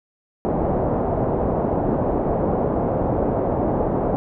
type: low-pass noise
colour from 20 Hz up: white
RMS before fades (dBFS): -21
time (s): 0.45-4.16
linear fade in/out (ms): 0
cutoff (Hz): 710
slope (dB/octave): 24
effects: none